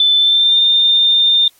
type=tone with pitch glide; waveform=sine; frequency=3520 to 3613 Hz; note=A7 to A7; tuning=0 to +45 cents; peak=-8 dBFS; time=0-1.48 s; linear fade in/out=2 ms; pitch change=+45 cents; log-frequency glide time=0.17-0.6 s; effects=white hiss -52 dBFS RMS until 1.59 s + MP3 64 kbps